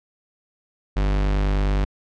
45% pulse tone, 49.45 Hz, G1, 16 cents sharp, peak -18 dBFS, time 0.96-1.85 s, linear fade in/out 10 ms, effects low-pass 4000 Hz 12 dB/octave

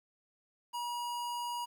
square tone, 960 Hz, B5, 49 cents flat, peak -36 dBFS, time 0.73-1.66 s, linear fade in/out 20 ms, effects 11-bit

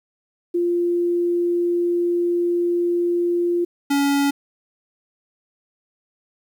sine / square tone pair in turn, 347.8 / 281.7 Hz, F4 / C#4, -7 / +28 cents, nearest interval major third, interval 365 cents, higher first, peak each -17 dBFS, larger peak neither, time 0.54-3.65 / 3.9-4.31 s, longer first, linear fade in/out 10 ms, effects 9-bit

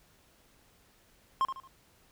triangle tone with echo, 1064 Hz, C6, 29 cents sharp, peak -22 dBFS, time 1.41-1.45 s, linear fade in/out 0 ms, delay 75 ms, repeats 3, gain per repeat -9 dB, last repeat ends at 1.675 s, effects pink hiss -64 dBFS RMS until 2.11 s

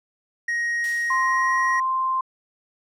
triangle tone with pitch glide, 1880 to 1892 Hz, A#6 to A#6, +14 to +25 cents, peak -20 dBFS, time 0.48-1.8 s, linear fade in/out 5 ms, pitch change +11 cents, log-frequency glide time 1.21-1.58 s
blue noise with exponential decay, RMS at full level -33 dBFS, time 0.84-1.72 s, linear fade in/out 1 ms, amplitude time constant 190 ms
sine tone, 1046.5 Hz, C6, in tune, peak -20 dBFS, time 1.1-2.21 s, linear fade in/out 5 ms
effects low-pass 9000 Hz 12 dB/octave

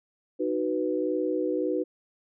sine chord, B major, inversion first, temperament just, 308.7 / 370.4 / 493.9 Hz, D#4 / F#4 / B4, -14 / +2 / 0 cents, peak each -29 dBFS, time 0.39-1.84 s, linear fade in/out 20 ms, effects none

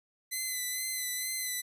5% pulse tone with vibrato, 2025 Hz, B6, 43 cents sharp, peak -22 dBFS, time 0.31-1.62 s, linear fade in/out 20 ms, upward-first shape sine, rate 2.2 Hz, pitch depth 30 cents each way, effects resampled to 32000 Hz

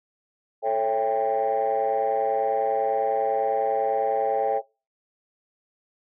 sine chord, A dominant seventh, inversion none, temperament just, 440 / 550 / 660 / 792 Hz, A4 / C#5 / E5 / G5, 0 / -14 / +2 / +18 cents, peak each -26 / -25 / -27 / -23 dBFS, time 0.62-4.62 s, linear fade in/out 50 ms, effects noise-tail reverb RT60 0.3 s tail -23 dB re dry + tanh soft clip ceiling -15 dBFS

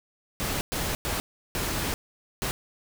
pink noise bursts at uneven times, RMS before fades -29 dBFS, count 5, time 0.4-0.61 / 0.72-0.95 / 1.05-1.2 / 1.55-1.94 / 2.42-2.51 s, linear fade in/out 0 ms, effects none

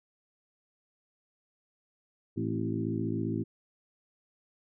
harmonic tone with a mistuned harmonic, 55 Hz, A1, in tune, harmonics 2 / 3 / 4 / 5 / 6 / 7, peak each -35 / -37 / -36 / -36 / -35 / -40 dBFS, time 2.36-3.44 s, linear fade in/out 20 ms, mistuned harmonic 5, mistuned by -51 cents, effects none

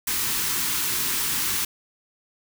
white band-stop noise, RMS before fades -25 dBFS, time 0.07-1.65 s, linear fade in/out 5 ms, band 440 to 880 Hz, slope 48 dB/octave, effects none

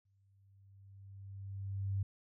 sine tone with exponential growth, 98 Hz, G2, in tune, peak -31 dBFS, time 0.05-2.03 s, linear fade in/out 5 ms, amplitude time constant 430 ms, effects none

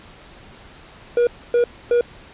triangle tone bursts, 479.2 Hz, A#4, 48 cents sharp, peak -11 dBFS, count 3, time 1.17-2.01 s, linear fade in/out 2 ms, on 100 ms, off 270 ms, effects pink hiss -44 dBFS RMS until 2.33 s + resampled to 8000 Hz

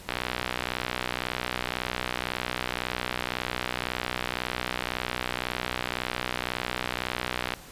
click train, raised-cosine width 0.3 ms, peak -11 dBFS, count 462, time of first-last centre 0.09-7.537 s, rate 61.9 Hz, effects pink hiss -47 dBFS RMS until 7.71 s + resampled to 32000 Hz

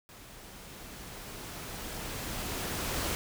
pink noise with level ramp, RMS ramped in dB -51 to -32 dBFS, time 0.09-3.15 s, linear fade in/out 0 ms, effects none

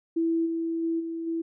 sine tone with level steps, 330 Hz, E4, 2 cents sharp, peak -22 / -26 / -24 / -30 / -26 dBFS, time 0.16-1.42 s, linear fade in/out 10 ms, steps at 0.45 / 0.82 / 0.99 / 1.26 s, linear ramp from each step 20 ms, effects none

